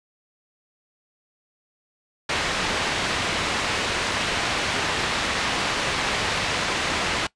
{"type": "low-pass noise", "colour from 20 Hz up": "white", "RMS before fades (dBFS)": -25, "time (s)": [2.29, 7.27], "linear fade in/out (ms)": 5, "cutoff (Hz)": 3100, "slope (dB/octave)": 12, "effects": ["noise-tail reverb RT60 0.1 s tail -20 dB re dry", "resampled to 22050 Hz"]}